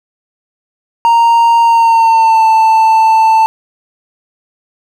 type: tone with pitch glide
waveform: triangle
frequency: 929 to 887 Hz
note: A#5 to A5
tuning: -6 to +14 cents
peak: -3 dBFS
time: 1.05-3.46 s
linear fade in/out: 0 ms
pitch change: -80 cents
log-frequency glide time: 1.62-2.47 s
effects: none